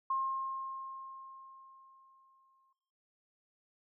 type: tone with exponential decay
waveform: sine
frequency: 1067 Hz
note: C6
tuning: 34 cents sharp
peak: -29 dBFS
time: 0.1-2.73 s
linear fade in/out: 5 ms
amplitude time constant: 570 ms
effects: noise-tail reverb RT60 0.9 s tail -22 dB re dry